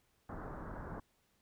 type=low-pass noise; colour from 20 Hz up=pink; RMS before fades=-45 dBFS; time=0.29-1 s; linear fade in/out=5 ms; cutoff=1600 Hz; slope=48 dB/octave; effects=pink hiss -75 dBFS RMS until 1.41 s